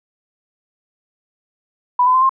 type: tone with pitch steps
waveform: sine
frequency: 987.8 / 1011.5 / 1035.7 / 1060.5 Hz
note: B5 / B5 / C6 / C6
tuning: 0 / +41 / -18 / +23 cents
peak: -10 dBFS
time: 1.99-2.294 s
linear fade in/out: 5 ms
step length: 76 ms
effects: none